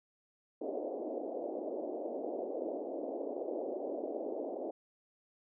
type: band-pass noise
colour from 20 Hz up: white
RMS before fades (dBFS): -39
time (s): 0.61-4.71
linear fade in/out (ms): 5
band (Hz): 270 to 660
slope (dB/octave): 48
effects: none